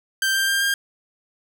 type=tone with pitch steps; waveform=sawtooth; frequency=1568 / 1580.7 / 1593.6 / 1606.5 Hz; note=G6 / G6 / G6 / G6; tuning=0 / +14 / +28 / +42 cents; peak=-15 dBFS; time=0.22-0.74 s; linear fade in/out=2 ms; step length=130 ms; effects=none